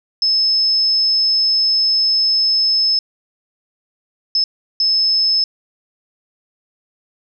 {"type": "tone bursts at uneven times", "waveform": "sine", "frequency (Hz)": 5220, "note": "E8", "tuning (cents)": -18, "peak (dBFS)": -12, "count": 3, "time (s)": [[0.22, 2.99], [4.35, 4.44], [4.8, 5.44]], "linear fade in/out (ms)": 2, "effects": []}